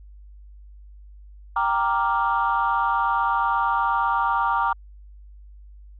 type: chord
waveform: sine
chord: G minor seventh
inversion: none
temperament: equal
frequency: 784 / 932.3 / 1174.7 / 1396.9 Hz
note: G5 / Bb5 / D6 / F6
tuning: 0 / 0 / 0 / 0 cents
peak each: -26 / -22 / -23 / -27 dBFS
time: 1.56-4.73 s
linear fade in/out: 5 ms
effects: tanh soft clip ceiling -11 dBFS + added 50 Hz sine -42 dBFS peak until 5.99 s

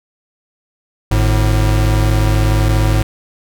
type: tone pair together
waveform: square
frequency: 50.69 / 107.4 Hz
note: G#1 / A2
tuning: -41 / -41 cents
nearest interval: octave + minor second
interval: 1300 cents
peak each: -14 dBFS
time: 1.11-3.03 s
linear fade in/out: 5 ms
effects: none

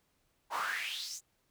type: noise with high-pass filter sweep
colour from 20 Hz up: brown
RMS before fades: -37 dBFS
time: 0.5-1.21 s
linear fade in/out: 50 ms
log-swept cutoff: 850 to 7300 Hz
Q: 5.6
effects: pink hiss -75 dBFS RMS until 1.5 s

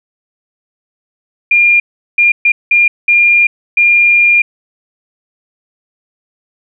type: tone bursts at uneven times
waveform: sine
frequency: 2407 Hz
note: D7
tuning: 42 cents sharp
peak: -5 dBFS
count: 6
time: 1.51-1.8 / 2.18-2.32 / 2.45-2.52 / 2.71-2.88 / 3.08-3.47 / 3.77-4.42 s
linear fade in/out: 5 ms
effects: none

